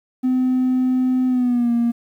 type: tone with pitch glide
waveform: triangle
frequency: 255.5 to 235.7 Hz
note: C4 to A#3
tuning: -41 to +19 cents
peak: -12 dBFS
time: 0.23-1.92 s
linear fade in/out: 20 ms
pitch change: -140 cents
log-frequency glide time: 1.27-1.72 s
effects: tanh soft clip ceiling -11 dBFS + 9-bit